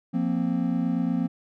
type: chord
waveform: triangle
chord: F suspended fourth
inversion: none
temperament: equal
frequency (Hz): 174.61 / 233.1 / 261.6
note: F3 / Bb3 / C4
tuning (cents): 0 / 0 / 0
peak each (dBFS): -25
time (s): 0.13-1.28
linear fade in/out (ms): 20
effects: none